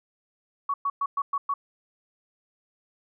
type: tone bursts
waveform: sine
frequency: 1122 Hz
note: C#6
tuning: 21 cents sharp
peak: -23 dBFS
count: 6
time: 0.69-1.54 s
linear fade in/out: 5 ms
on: 50 ms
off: 110 ms
effects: none